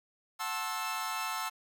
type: chord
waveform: sawtooth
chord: F# half-diminished seventh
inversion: none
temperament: equal with one note detuned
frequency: 740 / 880 / 1065.4 / 1318.5 Hz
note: F#5 / A5 / C6 / E6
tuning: 0 / 0 / +31 / 0 cents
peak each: -39 / -35 / -36 / -33 dBFS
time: 0.39-1.5 s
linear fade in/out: 20 ms
effects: 10-bit